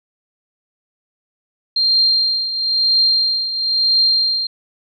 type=tone with tremolo; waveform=sine; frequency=4186 Hz; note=C8; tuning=in tune; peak=-10 dBFS; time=1.76-4.47 s; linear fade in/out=5 ms; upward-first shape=triangle; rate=1 Hz; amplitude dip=70%; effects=none